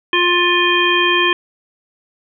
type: harmonic tone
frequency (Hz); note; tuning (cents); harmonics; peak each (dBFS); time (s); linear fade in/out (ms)
352.3; F4; +15; 1 / 3 / 5 / 7 / 9; -18 / -18 / -18 / -18 / -18; 0.13-1.33; 2
effects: none